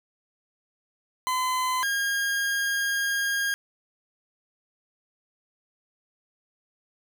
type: tone pair in turn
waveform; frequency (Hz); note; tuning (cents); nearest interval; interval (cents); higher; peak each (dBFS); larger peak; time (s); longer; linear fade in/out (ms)
40% pulse; 1020 / 1622.7; C6 / G#6; -44 / -41; minor sixth; 803; second; -23; neither; 1.27-1.83 / 1.83-3.54; second; 0
effects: none